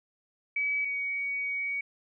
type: tone pair in turn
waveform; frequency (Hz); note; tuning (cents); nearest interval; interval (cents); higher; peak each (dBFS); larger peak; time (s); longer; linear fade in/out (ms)
sine; 2282 / 2251; C#7 / C#7; +50 / +26; unison; 24; first; -26 / -29; first; 0.56-0.85 / 0.85-1.81; second; 5
effects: none